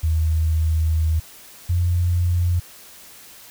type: tone pair in turn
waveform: sine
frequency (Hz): 79.7 / 87.67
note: D#2 / F2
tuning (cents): +42 / +7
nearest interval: major second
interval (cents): 165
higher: second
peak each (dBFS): -16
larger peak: neither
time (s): 0.03-1.2 / 1.69-2.6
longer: first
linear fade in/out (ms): 10
effects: white hiss -44 dBFS RMS until 3.5 s